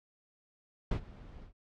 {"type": "noise with ADSR envelope", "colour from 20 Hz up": "brown", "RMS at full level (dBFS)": -28, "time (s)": [0.91, 1.53], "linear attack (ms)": 5, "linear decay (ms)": 84, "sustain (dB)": -21, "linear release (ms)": 110, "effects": ["low-pass 4000 Hz 12 dB/octave"]}